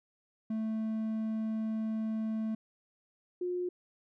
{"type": "tone pair in turn", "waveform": ["triangle", "sine"], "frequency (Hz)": [220, 358.2], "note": ["A3", "F4"], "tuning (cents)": [0, 44], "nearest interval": "minor sixth", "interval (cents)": 844, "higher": "second", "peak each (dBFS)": [-29, -31], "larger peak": "first", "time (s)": [[0.5, 2.55], [3.41, 3.69]], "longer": "first", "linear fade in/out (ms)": 5, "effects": []}